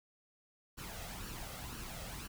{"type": "noise with flanger", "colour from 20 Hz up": "pink", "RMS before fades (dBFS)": -45, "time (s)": [0.77, 2.28], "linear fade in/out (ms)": 20, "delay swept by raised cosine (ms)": [0.69, 1.55], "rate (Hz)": 2, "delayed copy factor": 0.55, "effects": []}